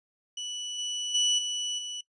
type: tone with level steps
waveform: 30% pulse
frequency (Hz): 2960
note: F#7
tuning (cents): 0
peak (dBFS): -30 / -27 / -19 / -26 / -31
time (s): 0.37-2.01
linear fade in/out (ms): 5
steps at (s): 0.78 / 1.14 / 1.38 / 1.78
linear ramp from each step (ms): 10
effects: noise-tail reverb RT60 0.1 s tail -20 dB re dry + resampled to 22050 Hz